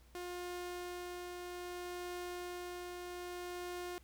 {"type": "tone with tremolo", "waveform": "sawtooth", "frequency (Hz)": 355.5, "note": "F4", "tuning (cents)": 31, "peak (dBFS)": -37, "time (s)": [0.15, 3.98], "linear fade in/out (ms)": 0, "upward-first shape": "triangle", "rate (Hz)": 0.62, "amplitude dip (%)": 30, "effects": ["added 60 Hz sine -61 dBFS peak until 4.03 s", "pink hiss -68 dBFS RMS until 4.03 s"]}